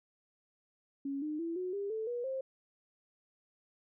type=tone with pitch steps; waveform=sine; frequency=277.2 / 304 / 333.5 / 365.8 / 401.2 / 440 / 482.6 / 529.4 Hz; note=C#4 / D#4 / E4 / F#4 / G4 / A4 / B4 / C5; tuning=0 / -40 / +20 / -20 / +40 / 0 / -40 / +20 cents; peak=-34 dBFS; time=1.05-2.41 s; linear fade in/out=5 ms; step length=170 ms; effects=none

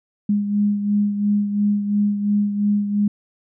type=beating tone pair; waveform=sine; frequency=205.1 / 208 Hz; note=G#3 / G#3; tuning=-21 / +3 cents; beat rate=2.9 Hz; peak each=-17 / -25 dBFS; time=0.29-3.08 s; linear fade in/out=5 ms; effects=none

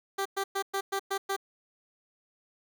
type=tone bursts; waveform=15% pulse; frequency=392 Hz; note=G4; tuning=in tune; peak=-22 dBFS; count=7; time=0.18-1.365 s; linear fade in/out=10 ms; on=75 ms; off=110 ms; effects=none

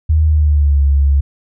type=tone with pitch glide; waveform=sine; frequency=78 to 69.89 Hz; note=D#2 to C#2; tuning=+5 to +15 cents; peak=-8 dBFS; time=0.09-1.21 s; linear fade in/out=10 ms; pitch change=-190 cents; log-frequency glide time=0.25-0.82 s; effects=none

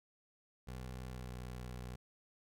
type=tone with pitch glide; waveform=20% pulse; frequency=63.2 to 61.86 Hz; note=B1 to B1; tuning=+41 to +3 cents; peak=-39 dBFS; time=0.67-1.96 s; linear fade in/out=10 ms; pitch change=-38 cents; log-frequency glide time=1.04-1.37 s; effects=none

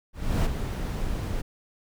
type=noise with ADSR envelope; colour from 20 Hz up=brown; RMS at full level=-21 dBFS; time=0.13-1.42 s; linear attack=320 ms; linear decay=21 ms; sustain=-8 dB; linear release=13 ms; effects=none

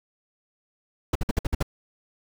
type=noise bursts; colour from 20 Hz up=brown; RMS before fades=-22 dBFS; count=7; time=1.13-1.628 s; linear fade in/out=5 ms; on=24 ms; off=55 ms; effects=none

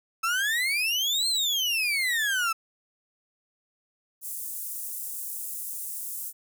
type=exponential two-way sweep; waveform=35% pulse; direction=up then down; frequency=1300 to 4228 to 1300 Hz; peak=-22 dBFS; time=0.23-2.53 s; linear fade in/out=10 ms; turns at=1.28 s
type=high-pass noise; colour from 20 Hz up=pink; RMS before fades=-35 dBFS; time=4.21-6.33 s; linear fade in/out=50 ms; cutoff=8900 Hz; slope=24 dB/octave
effects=none

